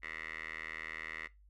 10% pulse tone with band-pass filter, 80 Hz, D#2, 49 cents sharp, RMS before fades -44 dBFS, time 0.02-1.28 s, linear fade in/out 20 ms, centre 2000 Hz, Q 6, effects noise-tail reverb RT60 0.2 s tail -19 dB re dry + added 50 Hz sine -59 dBFS peak until 1.49 s

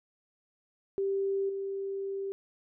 sine tone with level steps, 392 Hz, G4, in tune, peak -27 / -32 dBFS, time 0.98-2.32 s, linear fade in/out 0 ms, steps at 1.49 s, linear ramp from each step 5 ms, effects none

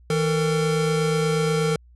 square tone pair together, 160.54 / 453.3 Hz, E3 / A#4, -45 / -48 cents, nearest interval octave + tritone, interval 1797 cents, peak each -23 / -23 dBFS, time 0.1-1.76 s, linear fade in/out 2 ms, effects added 60 Hz sine -48 dBFS peak until 1.95 s + resampled to 24000 Hz

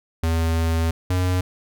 square tone pair in turn, 82 / 91.22 Hz, E2 / F#2, -9 / -24 cents, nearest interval major second, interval 185 cents, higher second, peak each -19 dBFS, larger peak neither, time 0.23-0.91 / 1.1-1.41 s, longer first, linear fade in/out 5 ms, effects none

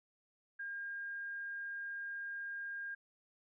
sine tone, 1612 Hz, G6, 48 cents sharp, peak -40 dBFS, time 0.59-2.95 s, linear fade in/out 10 ms, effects none

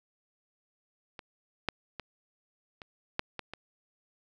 clicks, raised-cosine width 0.3 ms, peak -26 / -12 / -22 / -28 / -12 / -20 / -24 dBFS, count 7, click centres 1.192 / 1.687 / 1.997 / 2.818 / 3.194 / 3.393 / 3.536 s, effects none

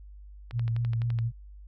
click train, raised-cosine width 0.3 ms, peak -27 dBFS, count 9, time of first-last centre 0.51-1.188 s, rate 11.8 Hz
sine tone with vibrato, 116.54 Hz, A#2, in tune, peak -25 dBFS, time 0.52-1.32 s, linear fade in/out 50 ms, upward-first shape sine, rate 4 Hz, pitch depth 32 cents each way
effects added 50 Hz sine -44 dBFS peak until 1.67 s

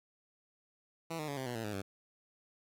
10% pulse tone with pitch steps, 164.8 / 152.88 / 141.82 / 131.56 / 122.04 / 113.21 / 105.02 / 97.43 Hz, E3 / D#3 / C#3 / C3 / B2 / A2 / G#2 / G2, 0 / -30 / +40 / +10 / -20 / +50 / +20 / -10 cents, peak -29 dBFS, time 1.1-1.82 s, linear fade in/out 10 ms, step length 90 ms, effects AAC 64 kbps

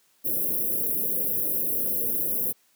white band-stop noise, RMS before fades -26 dBFS, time 0.24-2.53 s, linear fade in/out 20 ms, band 560 to 11000 Hz, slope 48 dB/octave, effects white hiss -64 dBFS RMS until 2.75 s + high-pass 150 Hz 12 dB/octave

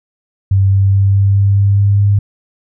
sine tone with pitch steps, 97.2 / 97.76 / 98.33 / 98.9 / 99.47 / 100.05 / 100.63 / 101.21 Hz, G2 / G2 / G2 / G2 / G2 / G2 / G2 / G#2, -14 / -4 / +6 / +16 / +26 / +36 / +46 / -44 cents, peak -7 dBFS, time 0.51-2.19 s, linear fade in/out 5 ms, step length 210 ms, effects none

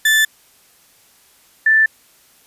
35% pulse / sine tone pair in turn, 1756 / 1765.4 Hz, A6 / A6, -4 / +5 cents, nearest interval unison, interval 9 cents, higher second, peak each -9 dBFS, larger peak neither, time 0.05-0.25 / 1.66-1.86 s, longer neither, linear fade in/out 5 ms, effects white hiss -52 dBFS RMS until 2.46 s + resampled to 32000 Hz

